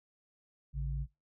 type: tone pair together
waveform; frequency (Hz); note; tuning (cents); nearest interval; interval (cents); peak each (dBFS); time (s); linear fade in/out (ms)
sine; 55 / 138.59; A1 / C#3; 0 / 0; octave + major third; 1600; -34 / -37; 0.73-1.07; 50
effects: noise-tail reverb RT60 0.2 s tail -20 dB re dry

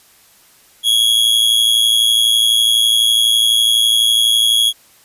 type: tone with amplitude modulation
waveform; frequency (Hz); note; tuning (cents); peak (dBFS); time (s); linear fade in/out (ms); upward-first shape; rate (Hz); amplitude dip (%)
45% pulse; 3322; G#7; 0; -7; 0.83-4.73; 50; sine; 112; 65
effects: white hiss -49 dBFS RMS until 5.04 s + resampled to 32000 Hz

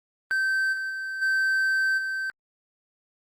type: tone with level steps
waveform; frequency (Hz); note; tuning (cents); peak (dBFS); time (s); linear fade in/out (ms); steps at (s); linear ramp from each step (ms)
triangle; 1551; G6; -19; -20 / -26 / -28 / -19 / -25; 0.31-2.3; 0; 0.72 / 0.89 / 1.21 / 1.97; 20
effects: Opus 32 kbps

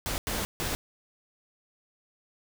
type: noise bursts at uneven times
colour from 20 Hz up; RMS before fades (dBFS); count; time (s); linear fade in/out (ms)
pink; -31; 3; 0.06-0.18 / 0.27-0.45 / 0.6-0.75; 0
effects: none

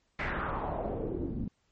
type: noise with low-pass filter sweep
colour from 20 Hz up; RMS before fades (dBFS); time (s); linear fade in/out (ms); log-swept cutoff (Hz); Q
pink; -34; 0.19-1.48; 2; 2100 to 210; 3
effects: pink hiss -74 dBFS RMS until 1.71 s + MP3 32 kbps

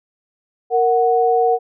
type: tone pair together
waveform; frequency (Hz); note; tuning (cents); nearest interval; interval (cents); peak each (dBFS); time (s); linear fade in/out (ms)
sine; 464.3 / 740; A#4 / F#5; -7 / 0; minor sixth; 807; -15; 0.7-1.59; 50
effects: none

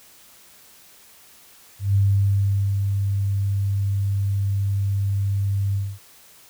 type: tone with ADSR envelope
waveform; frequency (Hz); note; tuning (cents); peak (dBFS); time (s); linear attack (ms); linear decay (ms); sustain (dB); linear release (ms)
sine; 99.2; G2; +21; -14; 1.79-5.99; 160; 810; -5; 240
effects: white hiss -50 dBFS RMS until 6.49 s

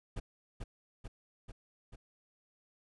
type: noise with echo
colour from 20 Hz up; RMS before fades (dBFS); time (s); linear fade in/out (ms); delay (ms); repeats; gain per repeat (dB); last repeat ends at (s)
brown; -37; 0.16-0.2; 10; 440; 4; -3; 1.96
effects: resampled to 24000 Hz

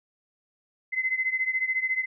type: beating tone pair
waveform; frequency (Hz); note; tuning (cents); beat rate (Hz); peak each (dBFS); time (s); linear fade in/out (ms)
sine; 2046 / 2060; C7 / C7; -39 / -28; 14; -26 / -29; 0.92-2.06; 20
effects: none

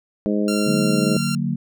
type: harmonic tone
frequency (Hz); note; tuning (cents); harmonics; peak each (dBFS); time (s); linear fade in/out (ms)
103.83; G#2; 0; 2 / 3 / 4 / 5 / 6; -20 / -24 / -26 / -28 / -30; 0.26-1.17; 0
type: tone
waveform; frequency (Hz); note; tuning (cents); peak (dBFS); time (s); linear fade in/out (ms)
10% pulse; 1379; F6; -22; -18; 0.48-1.35; 2
type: chord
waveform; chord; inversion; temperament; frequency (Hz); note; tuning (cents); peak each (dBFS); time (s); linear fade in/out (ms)
sine; D augmented; none; just; 146.83 / 183.54 / 229.4; D3 / F#3 / A#3; 0 / -14 / -28; -24; 0.66-1.56; 10
effects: none

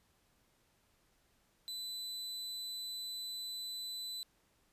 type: tone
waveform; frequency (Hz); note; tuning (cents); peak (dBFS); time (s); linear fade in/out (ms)
40% pulse; 4000; B7; +21; -39; 1.68-4.23; 0
effects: pink hiss -73 dBFS RMS until 4.72 s + resampled to 32000 Hz

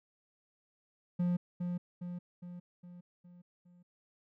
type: tone with echo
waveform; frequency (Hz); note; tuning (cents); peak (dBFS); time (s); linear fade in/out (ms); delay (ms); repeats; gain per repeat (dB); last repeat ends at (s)
triangle; 176.6; F3; +20; -26; 1.19-1.37; 10; 410; 6; -5; 3.83
effects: none

